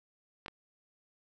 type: clicks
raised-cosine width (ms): 0.3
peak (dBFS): -25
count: 2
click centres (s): 0.461 / 0.482
effects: none